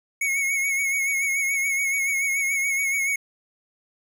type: tone with vibrato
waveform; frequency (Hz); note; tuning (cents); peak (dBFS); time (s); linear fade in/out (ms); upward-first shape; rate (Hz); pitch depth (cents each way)
square; 2203; C#7; -11; -22; 0.21-3.16; 5; sine; 7; 42
effects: none